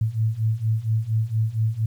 sine beating tone pair, 108.4 / 112.7 Hz, A2 / A2, -25 / +42 cents, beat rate 4.3 Hz, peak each -24 / -22 dBFS, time 0.01-1.86 s, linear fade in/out 5 ms, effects 9-bit

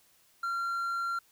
triangle tone, 1376 Hz, F6, 26 cents flat, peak -28 dBFS, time 0.43-1.19 s, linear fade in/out 5 ms, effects white hiss -65 dBFS RMS until 1.31 s

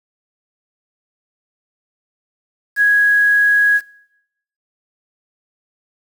sine tone with quantisation, 1661.2 Hz, G#6, in tune, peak -9 dBFS, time 2.76-3.81 s, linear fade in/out 50 ms, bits 6, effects noise-tail reverb RT60 0.8 s tail -21 dB re dry

